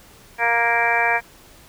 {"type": "harmonic tone", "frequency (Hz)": 233.8, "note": "A#3", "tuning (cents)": 5, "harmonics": [2, 3, 4, 5, 6, 7, 8, 9, 10], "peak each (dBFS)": [-29, -23, -23, -33, -32, -22, -25, -32, -22], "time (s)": [0.38, 1.21], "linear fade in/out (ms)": 50, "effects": ["pink hiss -48 dBFS RMS until 1.68 s"]}